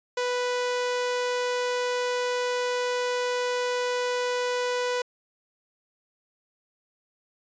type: tone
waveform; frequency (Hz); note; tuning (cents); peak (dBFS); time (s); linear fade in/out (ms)
sawtooth; 493.9; B4; 0; -21; 0.17-5.02; 5
effects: resampled to 16000 Hz

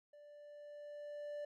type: tone with level ramp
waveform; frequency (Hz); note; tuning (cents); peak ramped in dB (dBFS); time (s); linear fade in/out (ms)
triangle; 587.3; D5; 0; -55 to -39; 0.13-1.45; 5
effects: none

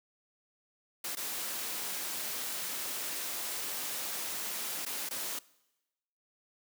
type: noise with dropouts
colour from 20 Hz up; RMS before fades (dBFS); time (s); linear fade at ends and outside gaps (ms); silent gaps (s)
white; -37; 1.04-5.39; 5; 1.153-1.169 / 4.852-4.862 / 5.09-5.108
effects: noise-tail reverb RT60 1.0 s tail -22 dB re dry + high-pass 200 Hz 12 dB/octave

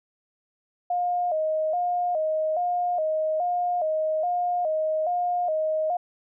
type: tone with vibrato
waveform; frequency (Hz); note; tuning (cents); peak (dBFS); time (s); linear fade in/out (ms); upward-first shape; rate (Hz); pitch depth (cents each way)
sine; 667; E5; +20; -22; 0.9-5.97; 5; square; 1.2; 110
effects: none

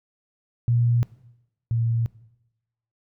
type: tone pair in turn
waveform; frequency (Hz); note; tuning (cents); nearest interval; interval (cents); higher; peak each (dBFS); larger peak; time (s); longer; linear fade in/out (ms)
sine; 119 / 115.55; A#2 / A#2; +36 / -15; minor second; 51; first; -17 / -20; first; 0.68-1.03 / 1.71-2.06; neither; 0
effects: noise-tail reverb RT60 0.9 s tail -19 dB re dry

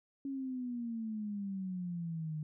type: exponential sweep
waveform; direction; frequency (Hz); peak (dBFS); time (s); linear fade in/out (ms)
sine; down; 277.2 to 151.4; -36; 0.25-2.43; 2
effects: none

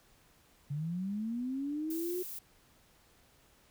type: linear sweep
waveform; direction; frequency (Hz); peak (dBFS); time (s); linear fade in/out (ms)
sine; up; 139 to 368.1; -33; 0.7-2.23; 10
type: noise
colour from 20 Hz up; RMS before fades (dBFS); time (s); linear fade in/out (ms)
violet; -43; 1.9-2.39; 5
effects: pink hiss -65 dBFS RMS until 3.7 s

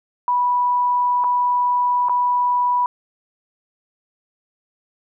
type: tone with dropouts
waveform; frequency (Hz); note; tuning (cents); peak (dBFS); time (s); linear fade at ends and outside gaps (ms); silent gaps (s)
sine; 982; B5; -10; -15; 0.28-2.86; 1; 1.239-1.243 / 2.086-2.095
effects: none

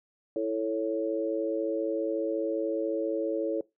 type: chord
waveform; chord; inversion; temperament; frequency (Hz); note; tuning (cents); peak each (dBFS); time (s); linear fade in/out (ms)
sine; A major; second; equal; 329.6 / 440 / 554.4; E4 / A4 / C#5; 0 / 0 / 0; -31; 0.36-3.61; 2
effects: noise-tail reverb RT60 0.2 s tail -21 dB re dry

